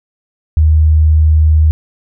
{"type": "tone", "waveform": "sine", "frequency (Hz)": 77.8, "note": "D#2", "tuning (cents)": 0, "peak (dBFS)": -5, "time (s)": [0.57, 1.71], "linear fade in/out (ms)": 0, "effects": []}